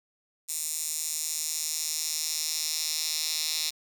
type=tone with high-pass filter sweep; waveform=10% pulse; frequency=156 Hz; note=D#3; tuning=5 cents sharp; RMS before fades=-31 dBFS; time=0.48-3.71 s; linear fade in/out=20 ms; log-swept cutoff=7700 to 4500 Hz; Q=2; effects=none